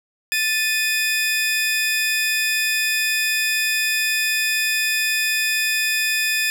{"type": "tone pair together", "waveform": "sawtooth", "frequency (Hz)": [1760, 2489], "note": ["A6", "D#7"], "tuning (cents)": [0, 0], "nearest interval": "tritone", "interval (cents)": 600, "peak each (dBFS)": [-19, -17], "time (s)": [0.32, 6.5], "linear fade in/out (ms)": 0, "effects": []}